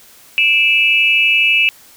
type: tone with amplitude modulation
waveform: sine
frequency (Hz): 2630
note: E7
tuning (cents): -5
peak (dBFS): -5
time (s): 0.38-1.69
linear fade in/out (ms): 0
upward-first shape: sine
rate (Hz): 268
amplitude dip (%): 100
effects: white hiss -44 dBFS RMS until 1.96 s